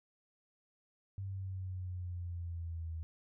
sine exponential sweep, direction down, 98 to 80.5 Hz, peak -38 dBFS, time 1.18-3.03 s, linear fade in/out 0 ms, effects none

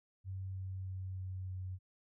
sine tone with pitch steps, 95 / 94.45 / 93.91 / 93.37 / 92.83 Hz, F#2 / F#2 / F#2 / F#2 / F#2, +46 / +36 / +26 / +16 / +6 cents, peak -39 dBFS, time 0.24-1.79 s, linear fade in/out 50 ms, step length 310 ms, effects none

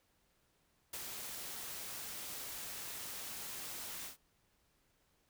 white noise with ADSR envelope, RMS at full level -42 dBFS, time 0.93-4.17 s, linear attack 7 ms, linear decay 44 ms, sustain -3 dB, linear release 120 ms, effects pink hiss -75 dBFS RMS until 5.29 s

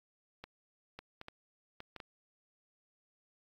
clicks, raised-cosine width 0.3 ms, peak -29 dBFS, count 7, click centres 0.44 / 0.99 / 1.214 / 1.284 / 1.804 / 1.963 / 2.002 s, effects AAC 64 kbps

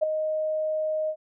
sine tone with ADSR envelope, 622.3 Hz, D#5, in tune, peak -16 dBFS, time 0.01-1.16 s, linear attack 23 ms, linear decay 5 ms, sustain -8 dB, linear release 69 ms, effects none

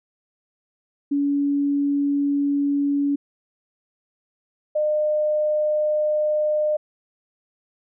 sine tone pair in turn, 283.9 / 606.3 Hz, C#4 / D#5, +41 / -45 cents, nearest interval octave + minor second, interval 1314 cents, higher second, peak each -18 dBFS, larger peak neither, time 1.11-3.16 / 4.75-6.77 s, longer first, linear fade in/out 10 ms, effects none

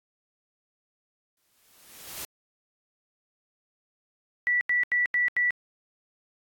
white noise with exponential growth, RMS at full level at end -35 dBFS, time 1.37-2.25 s, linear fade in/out 1 ms, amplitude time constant 190 ms
sine tone bursts, 1957 Hz, B6, 16 cents flat, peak -21 dBFS, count 5, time 4.47-5.506 s, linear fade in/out 0 ms, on 140 ms, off 84 ms
effects AAC 64 kbps

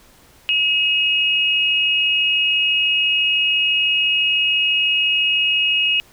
sine tone pair together, 2560 / 2874 Hz, D#7 / F7, +49 / +49 cents, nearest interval major second, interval 200 cents, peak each -18 / -17 dBFS, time 0.49-6 s, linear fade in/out 0 ms, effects pink hiss -50 dBFS RMS until 6.12 s

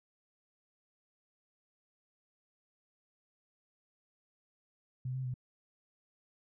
sine tone with pitch steps, 127.8 / 130.7 / 126.2 Hz, C3 / C3 / B2, -40 / -1 / +38 cents, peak -34 dBFS, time 5.05-5.341 s, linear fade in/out 5 ms, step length 97 ms, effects none

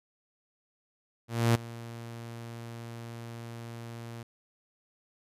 sawtooth tone with ADSR envelope, 116.54 Hz, A#2, in tune, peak -16 dBFS, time 1.28-4.23 s, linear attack 270 ms, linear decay 11 ms, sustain -20 dB, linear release 4 ms, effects resampled to 32000 Hz

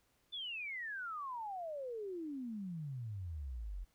sine exponential sweep, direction down, 3553 to 42.02 Hz, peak -40 dBFS, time 0.32-3.85 s, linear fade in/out 20 ms, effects pink hiss -75 dBFS RMS until 3.94 s

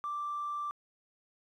triangle tone, 1174.7 Hz, D6, in tune, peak -30 dBFS, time 0.04-0.71 s, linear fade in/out 0 ms, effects tanh soft clip ceiling -31 dBFS

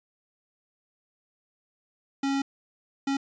square tone bursts at uneven times, 274.8 Hz, C#4, 15 cents flat, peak -25 dBFS, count 2, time 2.23-2.42 / 3.07-3.17 s, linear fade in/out 5 ms, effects resampled to 16000 Hz

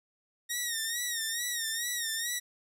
10% pulse tone with vibrato, 1864.7 Hz, A#6, in tune, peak -22 dBFS, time 0.49-2.4 s, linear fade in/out 20 ms, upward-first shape sine, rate 2.3 Hz, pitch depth 84 cents each way, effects none

